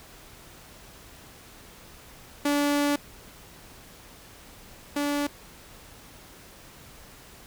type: tone pair in turn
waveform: sawtooth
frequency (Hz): 288.7 / 288.7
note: D4 / D4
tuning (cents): -30 / -30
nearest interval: unison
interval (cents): 0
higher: neither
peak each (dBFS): -18 / -21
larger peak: first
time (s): 2.45-2.96 / 4.96-5.27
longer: first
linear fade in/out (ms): 5
effects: pink hiss -49 dBFS RMS until 7.46 s